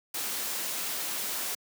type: noise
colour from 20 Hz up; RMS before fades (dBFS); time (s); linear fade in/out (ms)
white; -33; 0.14-1.55; 5
effects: high-pass 200 Hz 12 dB/octave